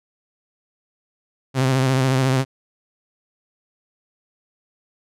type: tone with vibrato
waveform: sawtooth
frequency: 131.5 Hz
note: C3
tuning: 9 cents sharp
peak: -12 dBFS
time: 1.54-2.45 s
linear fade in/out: 50 ms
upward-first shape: sine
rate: 14 Hz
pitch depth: 46 cents each way
effects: low-pass 10000 Hz 12 dB/octave